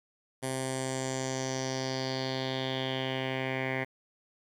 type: tone with low-pass filter sweep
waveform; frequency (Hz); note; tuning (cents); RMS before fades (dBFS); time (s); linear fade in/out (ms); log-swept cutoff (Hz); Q
10% pulse; 131.4; C3; +8; -33; 0.42-3.85; 20; 10000 to 2100; 4.2
effects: 10-bit